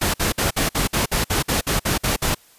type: noise bursts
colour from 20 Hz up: pink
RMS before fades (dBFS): -20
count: 13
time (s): 0.01-2.348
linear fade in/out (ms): 10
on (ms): 130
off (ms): 54
effects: white hiss -52 dBFS RMS until 2.58 s + resampled to 32000 Hz